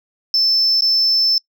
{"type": "tone with dropouts", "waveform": "sine", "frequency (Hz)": 5290, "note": "E8", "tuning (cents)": 5, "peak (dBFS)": -11, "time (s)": [0.34, 1.38], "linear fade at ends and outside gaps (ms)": 1, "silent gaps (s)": [0.808, 0.821], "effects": ["noise-tail reverb RT60 0.1 s tail -25 dB re dry", "tanh soft clip ceiling -9 dBFS"]}